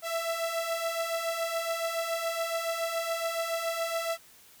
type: beating tone pair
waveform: sawtooth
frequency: 659.3 / 666.4 Hz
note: E5 / E5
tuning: 0 / +19 cents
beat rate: 7.1 Hz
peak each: -31 / -27 dBFS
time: 0.02-4.18 s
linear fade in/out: 50 ms
effects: white hiss -56 dBFS RMS until 4.6 s